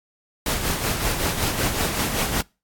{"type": "noise with tremolo", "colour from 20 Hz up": "pink", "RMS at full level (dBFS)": -22, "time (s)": [0.46, 2.41], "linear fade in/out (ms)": 2, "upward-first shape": "sine", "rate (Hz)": 5.3, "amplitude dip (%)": 50, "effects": ["noise-tail reverb RT60 0.3 s tail -26 dB re dry", "AAC 64 kbps"]}